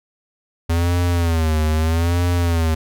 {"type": "tone with vibrato", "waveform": "square", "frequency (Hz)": 82.6, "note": "E2", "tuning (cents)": 4, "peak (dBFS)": -16, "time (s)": [0.69, 2.75], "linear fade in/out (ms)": 10, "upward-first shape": "sine", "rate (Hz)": 0.79, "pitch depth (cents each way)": 110, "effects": []}